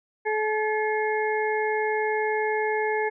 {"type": "harmonic tone", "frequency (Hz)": 430, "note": "A4", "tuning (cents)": -40, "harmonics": [1, 2, 4, 5], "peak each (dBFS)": [-25, -28, -31, -32], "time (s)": [0.25, 3.1], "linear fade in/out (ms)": 20, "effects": []}